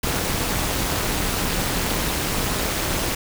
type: noise with amplitude modulation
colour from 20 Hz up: pink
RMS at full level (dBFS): -20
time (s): 0.03-3.15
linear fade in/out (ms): 5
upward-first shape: sine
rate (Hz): 216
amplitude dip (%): 75
effects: none